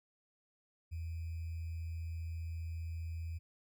sine tone with sample-and-hold, 82.41 Hz, E2, in tune, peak -38 dBFS, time 0.91-3.39 s, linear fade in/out 20 ms, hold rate 2450 Hz, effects none

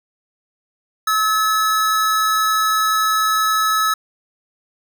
square tone pair together, 1293 / 1720 Hz, E6 / A6, -34 / -40 cents, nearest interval perfect fourth, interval 494 cents, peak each -16 / -25 dBFS, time 1.07-3.94 s, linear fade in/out 5 ms, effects none

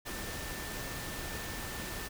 sine tone in noise, 1785 Hz, A6, 24 cents sharp, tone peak -47 dBFS, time 0.05-2.09 s, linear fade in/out 20 ms, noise pink, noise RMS -40 dBFS, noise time 0.05-2.09 s, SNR -10 dB, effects none

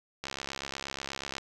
click train, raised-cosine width 0.2 ms, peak -18 dBFS, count 79, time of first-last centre 0.24-1.382 s, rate 68.3 Hz, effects none

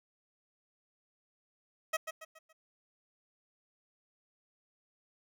15% pulse tone with echo, 637 Hz, D#5, 41 cents sharp, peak -23 dBFS, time 1.93-1.97 s, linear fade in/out 10 ms, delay 140 ms, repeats 4, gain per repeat -8 dB, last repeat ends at 2.53 s, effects none

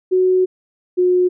sine tone pair in turn, 370 / 362 Hz, F#4 / F#4, 0 / -38 cents, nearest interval unison, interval 38 cents, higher first, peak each -11 dBFS, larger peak neither, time 0.11-0.46 / 0.97-1.29 s, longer first, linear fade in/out 20 ms, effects none

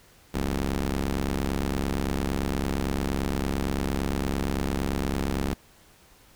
15% pulse ring-modulated tone, 68.8 Hz, C#2, 12 cents flat, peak -16 dBFS, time 0.34-5.54 s, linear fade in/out 5 ms, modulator 125 Hz, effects pink hiss -56 dBFS RMS until 6.35 s

